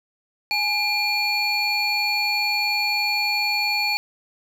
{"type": "tone cluster", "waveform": "triangle", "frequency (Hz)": [832, 2393, 4408], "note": ["G#5", "D7", "C#8"], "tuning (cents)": [3, 32, -11], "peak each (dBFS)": [-26, -21, -23], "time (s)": [0.51, 3.97], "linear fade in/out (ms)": 0, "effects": ["9-bit"]}